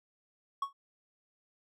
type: tone with exponential decay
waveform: triangle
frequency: 1108.7 Hz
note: C#6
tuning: in tune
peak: -25 dBFS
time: 0.62-0.73 s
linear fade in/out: 5 ms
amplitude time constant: 23 ms
effects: none